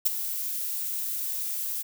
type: noise with ADSR envelope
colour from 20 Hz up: violet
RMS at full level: -19 dBFS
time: 0.05-1.83 s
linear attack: 14 ms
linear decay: 16 ms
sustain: -12 dB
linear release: 20 ms
effects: none